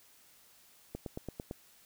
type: click train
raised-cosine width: 2 ms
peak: -25 dBFS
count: 6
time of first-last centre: 0.95-1.511 s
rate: 8.91 Hz
effects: white hiss -62 dBFS RMS until 1.85 s